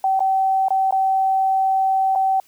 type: tone with dropouts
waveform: sine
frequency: 768 Hz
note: G5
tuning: 36 cents flat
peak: -15 dBFS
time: 0.04-2.4 s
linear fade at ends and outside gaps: 2 ms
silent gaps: 0.194-0.204 / 0.684-0.705 / 0.909-0.924 / 2.152-2.157 s
effects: white hiss -56 dBFS RMS until 2.47 s